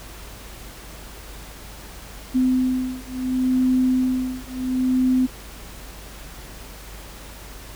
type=beating tone pair; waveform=sine; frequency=255.7 / 256.41 Hz; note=C4 / C4; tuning=-40 / -35 cents; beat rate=0.71 Hz; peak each=-21 dBFS; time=2.34-5.27 s; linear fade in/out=20 ms; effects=added 50 Hz sine -40 dBFS peak until 7.75 s + pink hiss -41 dBFS RMS until 7.75 s